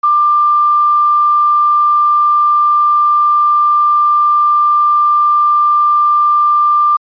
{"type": "tone with quantisation", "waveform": "sine", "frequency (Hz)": 1189, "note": "D6", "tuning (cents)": 21, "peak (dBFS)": -7, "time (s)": [0.03, 6.97], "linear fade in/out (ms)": 10, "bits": 6, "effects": ["resampled to 11025 Hz"]}